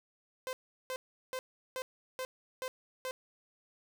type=tone bursts; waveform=sawtooth; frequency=516 Hz; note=C5; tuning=24 cents flat; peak=-32 dBFS; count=7; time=0.47-3.11 s; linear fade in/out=0 ms; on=60 ms; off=370 ms; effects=none